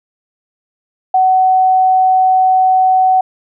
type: tone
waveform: sine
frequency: 750 Hz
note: F#5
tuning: 23 cents sharp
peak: -7 dBFS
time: 1.14-3.21 s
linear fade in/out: 5 ms
effects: none